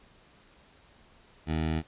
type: tone with notch filter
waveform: 15% pulse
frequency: 79.3 Hz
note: D#2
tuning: 33 cents sharp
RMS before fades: -29 dBFS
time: 1.46-1.83 s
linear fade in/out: 50 ms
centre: 1100 Hz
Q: 1.8
effects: pink hiss -59 dBFS RMS until 1.87 s + resampled to 8000 Hz